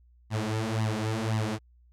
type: tone with flanger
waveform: sawtooth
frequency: 109.8 Hz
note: A2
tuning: 3 cents flat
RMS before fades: -29 dBFS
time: 0.3-1.59 s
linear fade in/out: 50 ms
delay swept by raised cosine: 1 to 6.9 ms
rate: 1.9 Hz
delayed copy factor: +0.85
effects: added 60 Hz sine -56 dBFS peak until 1.92 s + low-pass 9000 Hz 12 dB/octave